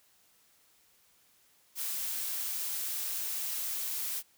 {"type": "noise", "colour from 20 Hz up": "blue", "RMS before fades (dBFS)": -35, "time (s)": [1.75, 4.23], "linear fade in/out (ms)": 50, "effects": ["white hiss -66 dBFS RMS until 4.37 s"]}